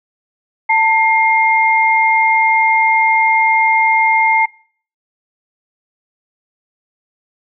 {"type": "tone pair together", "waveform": "sine", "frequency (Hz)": [892.4, 2121], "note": ["A5", "C7"], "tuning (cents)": [24, 23], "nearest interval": "octave + minor third", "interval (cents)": 1499, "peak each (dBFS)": -12, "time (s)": [0.69, 4.46], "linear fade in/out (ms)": 10, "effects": ["noise-tail reverb RT60 0.5 s tail -23 dB re dry"]}